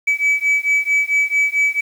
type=beating tone pair; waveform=sine; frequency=2288 / 2292.5 Hz; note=D7 / D7; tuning=-46 / -42 cents; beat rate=4.5 Hz; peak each=-15 dBFS; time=0.07-1.81 s; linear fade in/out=10 ms; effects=tanh soft clip ceiling -11 dBFS + 7-bit